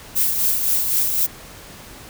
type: noise with tremolo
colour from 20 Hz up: violet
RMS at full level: -17 dBFS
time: 0.15-1.27 s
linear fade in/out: 20 ms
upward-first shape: triangle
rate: 3.9 Hz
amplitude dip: 50%
effects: pink hiss -40 dBFS RMS until 2.09 s